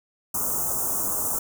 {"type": "band-stop noise", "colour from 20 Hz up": "white", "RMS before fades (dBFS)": -26, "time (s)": [0.34, 1.39], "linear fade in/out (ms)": 5, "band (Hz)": [1300, 6400], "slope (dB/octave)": 48, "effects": []}